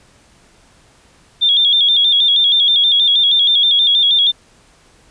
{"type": "tone with vibrato", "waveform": "sine", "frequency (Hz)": 3454, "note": "A7", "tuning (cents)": -33, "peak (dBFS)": -9, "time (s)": [1.41, 4.32], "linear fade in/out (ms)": 20, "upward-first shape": "square", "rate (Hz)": 6.3, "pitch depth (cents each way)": 65, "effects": ["pink hiss -50 dBFS RMS until 5.1 s", "resampled to 22050 Hz"]}